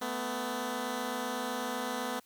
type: tone pair together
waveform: 10% pulse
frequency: 222.2 / 250.1 Hz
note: A3 / B3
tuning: +17 / +22 cents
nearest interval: major second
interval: 205 cents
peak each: -30 / -26 dBFS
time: 0.01-2.2 s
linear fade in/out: 10 ms
effects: white hiss -65 dBFS RMS until 2.25 s